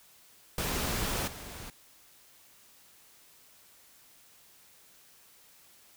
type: noise with level steps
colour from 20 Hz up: pink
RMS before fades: -32 / -44 dBFS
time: 0.58-1.7 s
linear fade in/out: 2 ms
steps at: 1.27 s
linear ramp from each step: 10 ms
effects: white hiss -59 dBFS RMS until 5.96 s